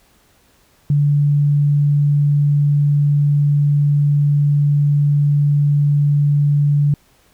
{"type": "tone", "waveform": "sine", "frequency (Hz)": 145, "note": "D3", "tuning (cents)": -22, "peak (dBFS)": -11, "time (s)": [0.9, 6.94], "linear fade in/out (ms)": 2, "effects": ["pink hiss -55 dBFS RMS until 7.33 s"]}